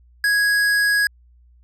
sine tone with tanh clipping, 1660 Hz, G#6, 1 cent flat, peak -17 dBFS, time 0.24-1.07 s, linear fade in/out 2 ms, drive 16 dB, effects added 60 Hz sine -49 dBFS peak until 1.63 s

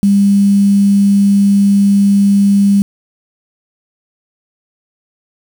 sine tone with quantisation, 200 Hz, G3, 35 cents sharp, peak -6 dBFS, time 0.03-2.82 s, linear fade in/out 0 ms, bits 5, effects none

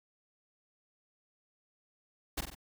pink noise with echo, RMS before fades -34 dBFS, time 2.37-2.41 s, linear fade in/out 10 ms, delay 47 ms, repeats 3, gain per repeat -5 dB, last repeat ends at 2.551 s, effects none

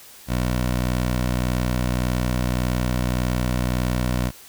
15% pulse tone, 61.74 Hz, B1, in tune, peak -14 dBFS, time 0.27-4.32 s, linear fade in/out 50 ms, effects white hiss -45 dBFS RMS until 4.48 s

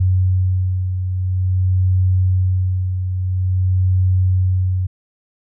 sine beating tone pair, 92.5 / 92.99 Hz, F#2 / F#2, 0 / +9 cents, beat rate 0.49 Hz, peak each -14 / -23 dBFS, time 0-4.87 s, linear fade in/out 10 ms, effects none

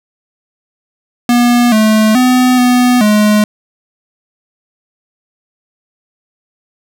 square tone with pitch steps, 241.3 / 216.6 / 252.2 / 247.8 / 210.7 Hz, B3 / A3 / B3 / B3 / G#3, -40 / -27 / +36 / +6 / +25 cents, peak -7 dBFS, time 1.29-3.44 s, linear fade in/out 2 ms, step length 430 ms, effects none

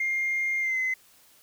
sine tone with pitch glide, 2117 to 2046 Hz, C7 to C7, +20 to -39 cents, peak -23 dBFS, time 0-0.94 s, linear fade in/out 5 ms, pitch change -59 cents, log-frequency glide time 0.6-0.79 s, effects tanh soft clip ceiling -21 dBFS + white hiss -58 dBFS RMS until 1.42 s

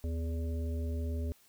harmonic tone with a mistuned harmonic, 82.9 Hz, E2, 10 cents sharp, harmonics 1 / 3 / 5 / 7, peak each -32 / -42 / -46 / -49 dBFS, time 0.04-1.32 s, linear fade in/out 0 ms, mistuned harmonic 1, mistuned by -130 cents, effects white hiss -64 dBFS RMS until 1.48 s

